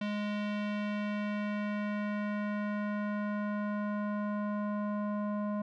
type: tone with low-pass filter sweep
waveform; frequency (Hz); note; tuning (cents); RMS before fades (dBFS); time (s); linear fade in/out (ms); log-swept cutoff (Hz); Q
square; 207.7; G#3; 0; -34; 0.01-5.62; 5; 3100 to 960; 1.6
effects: none